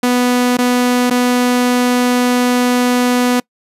sawtooth tone with dropouts, 246.9 Hz, B3, in tune, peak -7 dBFS, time 0.03-3.4 s, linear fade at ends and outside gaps 5 ms, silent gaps 0.571-0.586 / 1.1-1.108 s, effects noise-tail reverb RT60 0.1 s tail -25 dB re dry + resampled to 32000 Hz

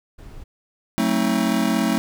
brown noise, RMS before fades -38 dBFS, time 0.18-0.44 s, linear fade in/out 10 ms
square chord, F# diminished seventh, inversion none, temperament just, 185 / 222 / 266.4 / 319.7 Hz, F#3 / A3 / C4 / Eb4, 0 / +16 / +31 / +47 cents, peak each -26 / -22 / -25 / -26 dBFS, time 0.98-1.98 s, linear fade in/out 0 ms
effects none

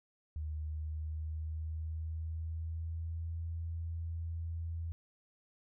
sine tone with pitch glide, 76.9 to 82.9 Hz, D#2 to E2, -20 to +10 cents, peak -36 dBFS, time 0.36-4.92 s, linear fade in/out 0 ms, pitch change +130 cents, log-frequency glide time 0.59-3.41 s, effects none

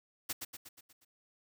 white noise with echo, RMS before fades -36 dBFS, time 0.29-0.33 s, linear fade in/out 10 ms, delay 120 ms, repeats 6, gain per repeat -5 dB, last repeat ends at 1.05 s, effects none

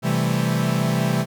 45% pulse chord, A minor seventh, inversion first, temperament equal, 130.81 / 164.81 / 196 / 220 Hz, C3 / E3 / G3 / A3, 0 / 0 / 0 / 0 cents, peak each -23 / -23 / -26 / -26 dBFS, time 0.02-1.26 s, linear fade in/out 50 ms, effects none

